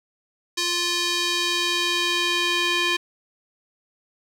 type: tone with band-pass filter sweep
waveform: square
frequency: 349.2 Hz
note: F4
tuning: in tune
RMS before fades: -23 dBFS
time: 0.57-2.97 s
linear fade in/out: 10 ms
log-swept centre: 4700 to 2900 Hz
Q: 1.5
effects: 8-bit